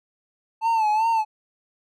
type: tone with vibrato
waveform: triangle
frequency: 880 Hz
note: A5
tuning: in tune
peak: -16 dBFS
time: 0.61-1.25 s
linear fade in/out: 50 ms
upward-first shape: sine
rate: 2.6 Hz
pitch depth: 75 cents each way
effects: none